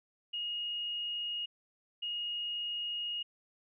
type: tone bursts at uneven times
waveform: sine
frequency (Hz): 2869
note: F7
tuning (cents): +46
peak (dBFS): -34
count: 2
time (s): 0.33-1.46 / 2.02-3.23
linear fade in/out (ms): 10
effects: none